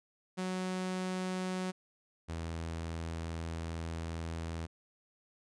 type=tone pair in turn; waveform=sawtooth; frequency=185 / 82.41 Hz; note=F#3 / E2; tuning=0 / 0 cents; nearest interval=octave + major second; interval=1400 cents; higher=first; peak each=-30 / -33 dBFS; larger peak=first; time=0.37-1.72 / 2.28-4.67 s; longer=second; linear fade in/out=20 ms; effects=resampled to 22050 Hz